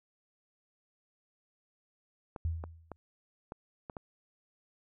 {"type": "clicks", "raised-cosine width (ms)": 1, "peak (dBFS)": -27, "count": 6, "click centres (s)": [2.362, 2.639, 2.917, 3.521, 3.898, 3.968]}
{"type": "tone with exponential decay", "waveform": "sine", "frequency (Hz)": 82.1, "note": "E2", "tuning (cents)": -6, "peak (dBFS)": -27, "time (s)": [2.45, 2.96], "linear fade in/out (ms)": 0, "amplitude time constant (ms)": 110}
{"effects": []}